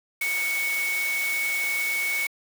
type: tone in noise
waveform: sine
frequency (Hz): 2222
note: C#7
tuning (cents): +4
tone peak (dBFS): -24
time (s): 0.21-2.27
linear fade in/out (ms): 5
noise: white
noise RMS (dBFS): -33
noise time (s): 0.21-2.27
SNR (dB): +6
effects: high-pass 400 Hz 12 dB/octave